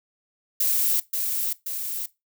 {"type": "noise with echo", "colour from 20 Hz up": "violet", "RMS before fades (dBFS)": -22, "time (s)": [0.6, 1], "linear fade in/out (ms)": 5, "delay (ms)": 530, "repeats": 2, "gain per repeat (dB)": -4, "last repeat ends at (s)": 2.06, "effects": ["noise-tail reverb RT60 0.2 s tail -18 dB re dry"]}